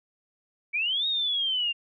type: linear two-way sweep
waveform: sine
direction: up then down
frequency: 2263 to 3775 to 2761 Hz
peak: -24 dBFS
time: 0.73-1.73 s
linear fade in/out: 20 ms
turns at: 1.07 s
effects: none